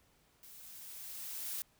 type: noise with level ramp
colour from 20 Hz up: blue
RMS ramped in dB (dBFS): -55 to -39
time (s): 0.43-1.62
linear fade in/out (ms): 0
effects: pink hiss -70 dBFS RMS until 1.79 s